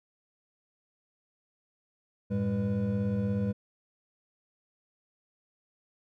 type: tone cluster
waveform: triangle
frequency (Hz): 93.6 / 110.4 / 201.9 / 491.8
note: F#2 / A2 / G#3 / B4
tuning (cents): +20 / +6 / -49 / -7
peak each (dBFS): -35 / -30 / -27 / -35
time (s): 2.3-3.53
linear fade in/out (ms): 20
effects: none